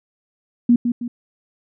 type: tone with echo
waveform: sine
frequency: 239.6 Hz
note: A#3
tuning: 48 cents sharp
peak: -9 dBFS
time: 0.69-0.76 s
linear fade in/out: 5 ms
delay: 160 ms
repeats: 2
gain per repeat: -7 dB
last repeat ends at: 1.08 s
effects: none